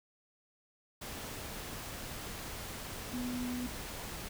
sine tone in noise, 247 Hz, B3, in tune, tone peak -35 dBFS, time 3.13-3.67 s, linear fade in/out 10 ms, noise pink, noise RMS -43 dBFS, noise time 1.01-4.29 s, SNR +5 dB, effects none

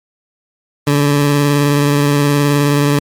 20% pulse tone with vibrato, 144.2 Hz, D3, 31 cents flat, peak -5 dBFS, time 0.87-2.99 s, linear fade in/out 2 ms, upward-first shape sine, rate 19 Hz, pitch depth 22 cents each way, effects MP3 96 kbps

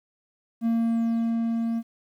triangle tone with level ramp, 229.6 Hz, A#3, 26 cents flat, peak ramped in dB -18 to -22 dBFS, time 0.61-1.83 s, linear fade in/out 50 ms, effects 10-bit

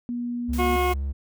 sine tone, 240.9 Hz, B3, 43 cents flat, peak -26 dBFS, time 0.09-0.76 s, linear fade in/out 0 ms
triangle tone with vibrato, 69 Hz, C#2, 7 cents flat, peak -23 dBFS, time 0.48-1.13 s, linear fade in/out 20 ms, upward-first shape square, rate 7.5 Hz, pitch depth 9 cents each way
white noise, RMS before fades -40 dBFS, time 0.53-0.94 s, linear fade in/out 5 ms
harmonic tone, 361.3 Hz, F#4, 41 cents flat, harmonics 1 / 2 / 3 / 4 / 6 / 7 / 8 / 9, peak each -24 / -26 / -27 / -39 / -31 / -39 / -41 / -41 dBFS, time 0.58-0.94 s, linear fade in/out 20 ms
effects none

